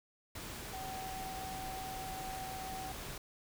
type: tone in noise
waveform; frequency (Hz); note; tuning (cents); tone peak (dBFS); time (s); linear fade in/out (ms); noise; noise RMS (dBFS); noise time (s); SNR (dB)
sine; 760; F#5; +46; -42; 0.73-2.92; 5; pink; -45; 0.35-3.18; 0
effects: none